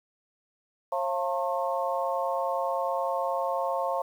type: harmonic tone with a mistuned harmonic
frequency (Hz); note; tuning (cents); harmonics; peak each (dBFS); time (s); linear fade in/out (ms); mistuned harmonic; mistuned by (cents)
179.7; F3; +50; 3 / 4 / 5 / 6; -30 / -31 / -32 / -33; 0.92-4.02; 5; 4; -74
effects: 9-bit